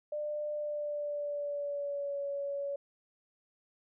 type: tone with pitch glide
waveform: sine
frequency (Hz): 597 to 563.5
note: D5 to C#5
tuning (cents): +28 to +28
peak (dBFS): -33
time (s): 0.12-2.76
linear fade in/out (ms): 5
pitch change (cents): -100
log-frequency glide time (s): 0.52-2.21
effects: none